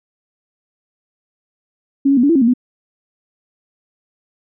sine tone with pitch steps, 275.4 / 278.5 / 241.8 / 285.3 / 334.5 / 269.4 / 230.5 / 249.2 Hz, C#4 / C#4 / B3 / C#4 / E4 / C#4 / A#3 / B3, -11 / +8 / -36 / +50 / +25 / -49 / -19 / +16 cents, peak -9 dBFS, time 2.05-2.538 s, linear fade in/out 10 ms, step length 61 ms, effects none

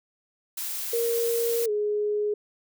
blue noise, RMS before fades -32 dBFS, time 0.57-1.66 s, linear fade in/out 5 ms
sine tone with pitch glide, 466.2 to 417.7 Hz, A#4 to G#4, 0 to +10 cents, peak -23 dBFS, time 0.93-2.34 s, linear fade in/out 5 ms, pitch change -190 cents, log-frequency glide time 1.65-1.7 s
effects none

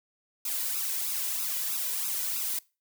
blue noise with flanger, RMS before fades -31 dBFS, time 0.45-2.59 s, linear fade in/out 5 ms, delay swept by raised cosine 0.78 to 2.08 ms, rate 3.1 Hz, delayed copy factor +0.85, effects noise-tail reverb RT60 0.3 s tail -23 dB re dry

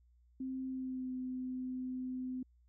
sine tone with pitch glide, 261.6 to 255.6 Hz, C4 to C4, 0 to -40 cents, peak -37 dBFS, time 0.4-2.43 s, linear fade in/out 5 ms, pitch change -40 cents, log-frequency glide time 0.67-1.13 s, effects added 60 Hz sine -64 dBFS peak until 2.68 s

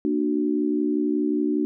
sine chord, Bb augmented, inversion none, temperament equal with one note detuned, 233.1 / 298.3 / 370 Hz, Bb3 / D4 / F#4, 0 / +27 / 0 cents, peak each -27 / -22 / -27 dBFS, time 0.05-1.65 s, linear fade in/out 0 ms, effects none

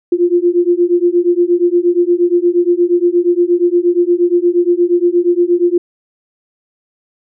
sine beating tone pair, 345.9 / 354.4 Hz, F4 / F4, -17 / +25 cents, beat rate 8.5 Hz, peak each -12 dBFS, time 0.12-5.78 s, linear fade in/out 5 ms, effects none

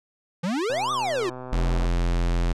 square exponential two-way sweep, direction up then down, 162.5 to 1244.5 to 331.4 Hz, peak -24 dBFS, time 0.43-1.3 s, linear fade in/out 10 ms, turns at 0.92 s
click train, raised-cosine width 1 ms, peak -23 dBFS, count 148, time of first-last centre 0.7-1.857 s, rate 127 Hz
square tone, 43.17 Hz, F1, 19 cents flat, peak -21 dBFS, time 1.52-2.53 s, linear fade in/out 10 ms
effects low-pass 7000 Hz 12 dB/octave

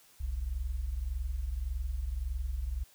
sine tone pair together, 43.66 / 65.41 Hz, F1 / C2, 0 / 0 cents, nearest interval perfect fifth, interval 700 cents, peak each -36 / -33 dBFS, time 0.2-2.84 s, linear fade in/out 10 ms, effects white hiss -61 dBFS RMS until 2.94 s

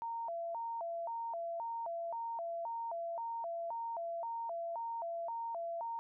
sine tone with vibrato, 790 Hz, G5, 13 cents sharp, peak -37 dBFS, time 0.02-5.99 s, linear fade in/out 0 ms, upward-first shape square, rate 1.9 Hz, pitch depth 270 cents each way, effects none

